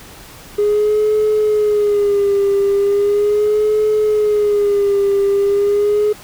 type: tone with vibrato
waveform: triangle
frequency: 412.6 Hz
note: G#4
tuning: 11 cents flat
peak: -8 dBFS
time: 0.58-6.13 s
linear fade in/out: 10 ms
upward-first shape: sine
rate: 0.38 Hz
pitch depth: 62 cents each way
effects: tanh soft clip ceiling -8 dBFS + pink hiss -38 dBFS RMS until 6.23 s

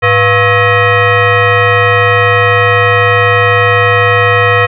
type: tone with frequency modulation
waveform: sine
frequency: 702 Hz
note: F5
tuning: 9 cents sharp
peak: -5 dBFS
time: 0.02-4.67 s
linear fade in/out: 20 ms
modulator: 596 Hz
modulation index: 2.9
effects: none

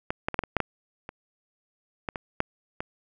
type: clicks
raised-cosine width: 0.5 ms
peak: -12 / -10 / -16 / -7 / -17 / -7 / -9 / -22 / -14 / -17 / -8 / -16 dBFS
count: 12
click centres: 0.105 / 0.285 / 0.343 / 0.391 / 0.437 / 0.567 / 0.603 / 1.091 / 2.088 / 2.158 / 2.404 / 2.805 s
effects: none

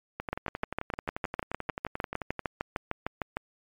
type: two click trains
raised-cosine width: 0.5 ms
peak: -14 / -18 dBFS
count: 21 / 26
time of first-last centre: 0.33-3.37 / 0.2-2.393 s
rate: 6.58 / 11.4 Hz
effects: MP3 96 kbps

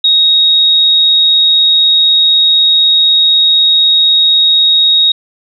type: tone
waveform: sine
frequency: 3764 Hz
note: A#7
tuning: 16 cents sharp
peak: -5 dBFS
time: 0.04-5.12 s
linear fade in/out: 5 ms
effects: none

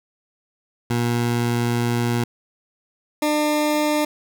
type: tone pair in turn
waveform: 20% pulse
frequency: 119.2 / 300.4 Hz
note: A#2 / D4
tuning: +39 / +39 cents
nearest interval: octave + major third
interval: 1600 cents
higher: second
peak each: -14 / -13 dBFS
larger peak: second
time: 0.9-2.24 / 3.22-4.05 s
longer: first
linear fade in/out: 5 ms
effects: none

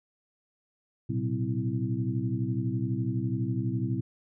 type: tone cluster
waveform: sine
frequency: 114.7 / 126.7 / 189 / 255.8 / 327.3 Hz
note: A#2 / B2 / F#3 / C4 / E4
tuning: -28 / +45 / +37 / -39 / -12 cents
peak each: -31 / -31 / -35 / -35 / -36 dBFS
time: 1.09-4.01 s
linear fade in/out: 10 ms
effects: none

